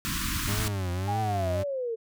pink band-stop noise, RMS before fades -30 dBFS, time 0.05-0.68 s, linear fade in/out 0 ms, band 330 to 1000 Hz, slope 96 dB/octave
40% pulse tone with vibrato, 98 Hz, G2, in tune, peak -27 dBFS, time 0.47-1.64 s, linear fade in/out 20 ms, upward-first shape triangle, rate 1.7 Hz, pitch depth 200 cents each way
sine linear sweep, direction down, 830.6 to 440 Hz, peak -28 dBFS, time 1.07-1.96 s, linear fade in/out 20 ms
effects none

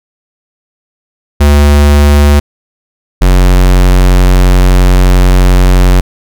square tone pair in turn, 72.6 / 45.74 Hz, D2 / F#1, -19 / -19 cents, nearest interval minor sixth, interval 800 cents, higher first, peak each -3 dBFS, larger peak neither, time 1.4-2.4 / 3.21-6.01 s, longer second, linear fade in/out 10 ms, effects none

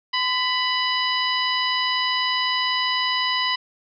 harmonic tone with a mistuned harmonic, 992 Hz, B5, 7 cents sharp, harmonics 1 / 2 / 3 / 4 / 5, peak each -25 / -26 / -25 / -30 / -28 dBFS, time 0.13-3.56 s, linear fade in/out 10 ms, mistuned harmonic 1, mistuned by +44 cents, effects none

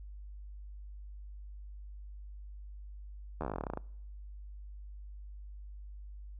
slowing click train, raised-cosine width 1 ms, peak -22 dBFS, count 17, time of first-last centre 3.41-3.774 s, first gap 12 ms, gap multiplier 1.08, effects noise-tail reverb RT60 0.8 s tail -26 dB re dry + added 50 Hz sine -44 dBFS peak until 6.39 s

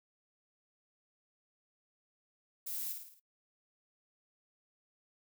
violet noise with echo, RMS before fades -40 dBFS, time 2.66-2.93 s, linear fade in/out 10 ms, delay 54 ms, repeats 5, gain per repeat -5 dB, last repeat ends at 3.2 s, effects noise-tail reverb RT60 0.1 s tail -22 dB re dry

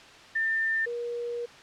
sine tone pair in turn, 1795 / 476.4 Hz, A6 / A#4, +34 / +38 cents, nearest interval octave + major seventh, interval 2296 cents, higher first, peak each -24 / -30 dBFS, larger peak first, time 0.35-0.86 / 0.86-1.46 s, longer second, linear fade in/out 10 ms, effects white hiss -49 dBFS RMS until 1.62 s + low-pass 4000 Hz 12 dB/octave

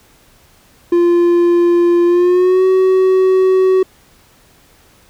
triangle tone with pitch glide, 346.6 to 375.8 Hz, F4 to F#4, -13 to +27 cents, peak -6 dBFS, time 0.92-3.83 s, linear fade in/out 5 ms, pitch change +140 cents, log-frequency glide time 2.06-2.65 s, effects pink hiss -49 dBFS RMS until 5.09 s

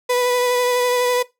35% pulse tone with vibrato, 493.9 Hz, B4, in tune, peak -14 dBFS, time 0.09-1.23 s, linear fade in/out 10 ms, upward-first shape sine, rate 12 Hz, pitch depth 17 cents each way, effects noise-tail reverb RT60 0.2 s tail -19 dB re dry

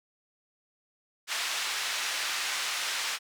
pink band-pass noise, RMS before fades -32 dBFS, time 1.27-3.19 s, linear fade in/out 50 ms, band 1500 to 6900 Hz, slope 12 dB/octave, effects none

